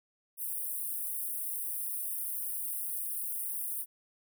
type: high-pass noise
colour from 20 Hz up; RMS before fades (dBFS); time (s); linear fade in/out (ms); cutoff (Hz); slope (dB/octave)
white; -36; 0.37-3.86; 50; 8900; 96
effects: none